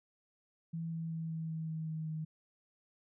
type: tone with pitch steps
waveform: sine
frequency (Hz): 164.81 / 163.67 / 162.54 / 161.42 / 160.3 / 159.2 / 158.1 / 157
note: E3 / E3 / E3 / E3 / E3 / D#3 / D#3 / D#3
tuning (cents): 0 / -12 / -24 / -36 / -48 / +40 / +28 / +16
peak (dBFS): -36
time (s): 0.73-2.25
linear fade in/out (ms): 10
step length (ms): 190
effects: none